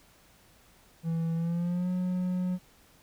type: tone with pitch glide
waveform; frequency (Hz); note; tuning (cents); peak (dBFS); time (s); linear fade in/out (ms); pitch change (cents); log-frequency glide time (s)
triangle; 164.81 to 181.81; E3 to F#3; 0 to -30; -25; 1.03-2.59; 50; +170; 1.35-1.9
effects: pink hiss -60 dBFS RMS until 3.02 s